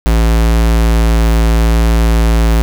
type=tone; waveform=square; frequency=56.2 Hz; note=A1; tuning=37 cents sharp; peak=-8 dBFS; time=0.06-2.62 s; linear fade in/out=0 ms; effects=none